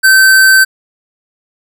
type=tone; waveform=square; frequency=1544 Hz; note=G6; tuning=27 cents flat; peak=-4 dBFS; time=0.03-0.65 s; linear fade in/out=20 ms; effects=none